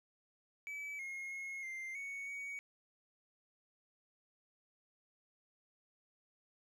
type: tone with pitch steps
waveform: triangle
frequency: 2295 / 2152 / 2164 / 2093 / 2224 / 2247 Hz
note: D7 / C7 / C#7 / C7 / C#7 / C#7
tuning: -40 / +48 / -42 / 0 / +5 / +23 cents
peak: -40 dBFS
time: 0.67-2.59 s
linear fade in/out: 0 ms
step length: 320 ms
effects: none